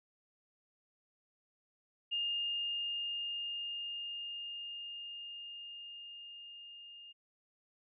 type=tone with level ramp; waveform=sine; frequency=2824 Hz; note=F7; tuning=19 cents sharp; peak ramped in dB=-32 to -50 dBFS; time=2.11-7.13 s; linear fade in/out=20 ms; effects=none